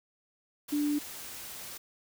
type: tone in noise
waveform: sine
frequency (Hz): 293.7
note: D4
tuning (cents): 0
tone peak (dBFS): -26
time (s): 0.72-0.99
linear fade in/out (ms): 10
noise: white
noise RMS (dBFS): -43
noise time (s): 0.68-1.78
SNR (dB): +14
effects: none